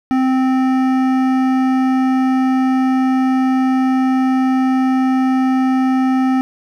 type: tone with hard clipping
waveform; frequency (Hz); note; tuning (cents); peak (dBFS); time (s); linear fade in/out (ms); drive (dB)
triangle; 260.5; C4; -7; -14; 0.11-6.41; 0; 17
effects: none